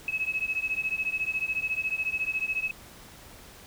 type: beating tone pair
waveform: sine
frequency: 2566 / 2580 Hz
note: E7 / E7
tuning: -47 / -38 cents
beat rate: 14 Hz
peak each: -30 dBFS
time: 0.08-2.71 s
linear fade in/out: 2 ms
effects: pink hiss -49 dBFS RMS until 3.66 s